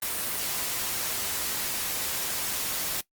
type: noise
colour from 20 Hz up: white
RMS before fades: -30 dBFS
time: 0.02-3.01 s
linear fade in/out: 5 ms
effects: noise-tail reverb RT60 0.1 s tail -19 dB re dry + Opus 32 kbps